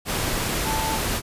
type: tone in noise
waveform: sine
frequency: 880 Hz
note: A5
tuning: in tune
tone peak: -26 dBFS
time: 0.63-1 s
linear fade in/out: 50 ms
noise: pink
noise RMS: -25 dBFS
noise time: 0.05-1.22 s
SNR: -4 dB
effects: resampled to 32000 Hz